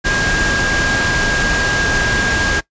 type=tone in noise; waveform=sine; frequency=1622 Hz; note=G#6; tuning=41 cents flat; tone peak=-16 dBFS; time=0.04-2.61 s; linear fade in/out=20 ms; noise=pink; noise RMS=-18 dBFS; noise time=0.04-2.61 s; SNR=-1 dB; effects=noise-tail reverb RT60 0.1 s tail -19 dB re dry + resampled to 16000 Hz